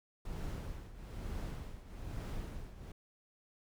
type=noise with tremolo; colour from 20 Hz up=brown; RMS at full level=-39 dBFS; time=0.25-2.92 s; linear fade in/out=5 ms; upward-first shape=triangle; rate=1.1 Hz; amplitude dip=80%; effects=none